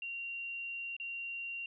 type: tone with dropouts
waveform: sine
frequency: 2760 Hz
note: F7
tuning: 21 cents flat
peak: -38 dBFS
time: 0.02-1.66 s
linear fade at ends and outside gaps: 2 ms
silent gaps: 0.966-0.999 s
effects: none